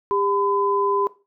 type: tone pair together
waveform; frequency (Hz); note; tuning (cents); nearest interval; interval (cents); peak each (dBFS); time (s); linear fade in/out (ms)
sine; 400.2 / 1010; G4 / B5; +36 / +39; octave + major third; 1603; -21; 0.11-1.07; 0
effects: noise-tail reverb RT60 0.3 s tail -18 dB re dry